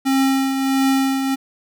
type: tone with tremolo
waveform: square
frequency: 268.7 Hz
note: C4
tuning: 46 cents sharp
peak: -14 dBFS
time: 0.05-1.36 s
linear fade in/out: 20 ms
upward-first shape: triangle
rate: 1.5 Hz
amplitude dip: 50%
effects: none